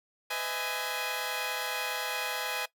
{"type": "chord", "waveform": "10% pulse", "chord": "E major seventh", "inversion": "second", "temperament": "equal with one note detuned", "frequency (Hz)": [504.3, 622.3, 659.3, 830.6], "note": ["B4", "D#5", "E5", "G#5"], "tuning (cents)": [36, 0, 0, 0], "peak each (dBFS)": [-29, -31, -32, -26], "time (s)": [0.3, 2.66], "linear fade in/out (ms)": 10, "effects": ["noise-tail reverb RT60 0.1 s tail -18 dB re dry"]}